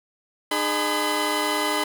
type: tone cluster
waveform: 15% pulse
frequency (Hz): 303.4 / 415 / 1009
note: D#4 / G#4 / B5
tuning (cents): -44 / -1 / +37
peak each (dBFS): -20 / -21 / -19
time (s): 0.51-1.84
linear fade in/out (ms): 5
effects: none